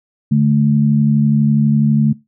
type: tone pair together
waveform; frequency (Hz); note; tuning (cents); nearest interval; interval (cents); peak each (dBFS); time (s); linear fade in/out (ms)
sine; 144.83 / 217; D3 / A3; -24 / -24; perfect fifth; 700; -12; 0.31-2.13; 10
effects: noise-tail reverb RT60 0.2 s tail -19 dB re dry